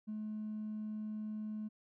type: tone with hard clipping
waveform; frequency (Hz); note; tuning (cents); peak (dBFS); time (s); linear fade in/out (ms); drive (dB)
sine; 214.3; A3; -45; -39; 0.07-1.69; 20; 1
effects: none